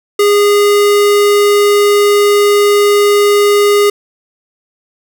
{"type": "tone", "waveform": "square", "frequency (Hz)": 410, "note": "G#4", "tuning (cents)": -22, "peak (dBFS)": -7, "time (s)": [0.19, 3.9], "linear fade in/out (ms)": 5, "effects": []}